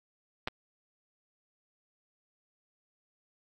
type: clicks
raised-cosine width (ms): 0.3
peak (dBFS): -15 / -23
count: 2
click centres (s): 0.475 / 0.483
effects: AAC 32 kbps